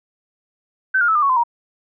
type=tone with pitch steps; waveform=sine; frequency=1535 / 1415.8 / 1305.8 / 1204.3 / 1110.8 / 1024.5 / 944.9 Hz; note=G6 / F6 / E6 / D6 / C#6 / C6 / A#5; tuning=-37 / +23 / -17 / +43 / +3 / -37 / +23 cents; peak=-13 dBFS; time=0.94-1.437 s; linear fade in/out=10 ms; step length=71 ms; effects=none